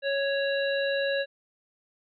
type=harmonic tone with a mistuned harmonic; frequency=554.4 Hz; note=C#5; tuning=in tune; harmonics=1 / 3 / 5 / 7; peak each=-26 / -31 / -37 / -36 dBFS; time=0.02-1.26 s; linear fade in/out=50 ms; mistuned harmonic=7; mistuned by=+17 cents; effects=none